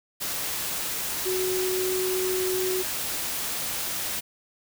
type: tone in noise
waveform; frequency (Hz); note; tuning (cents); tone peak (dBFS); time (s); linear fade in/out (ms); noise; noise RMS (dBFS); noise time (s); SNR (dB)
sine; 371.1; F#4; +5; -25; 1.25-2.83; 20; white; -30; 0.2-4.21; +2
effects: none